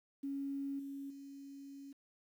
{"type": "tone with level steps", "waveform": "sine", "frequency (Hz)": 277.2, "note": "C#4", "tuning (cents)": 0, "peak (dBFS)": [-37, -42, -48], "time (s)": [0.23, 1.93], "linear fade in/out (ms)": 10, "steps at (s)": [0.79, 1.1], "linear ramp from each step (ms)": 5, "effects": ["11-bit"]}